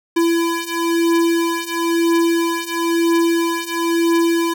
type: beating tone pair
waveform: square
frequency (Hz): 335 / 336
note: E4 / E4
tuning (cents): +28 / +33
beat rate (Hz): 1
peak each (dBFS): -20 / -18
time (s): 0.16-4.54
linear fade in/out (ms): 10
effects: none